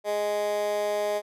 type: tone with high-pass filter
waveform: 15% pulse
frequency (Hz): 207.7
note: G#3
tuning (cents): 0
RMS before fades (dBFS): -27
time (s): 0.04-1.22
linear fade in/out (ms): 50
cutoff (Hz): 530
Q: 5.8
effects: resampled to 32000 Hz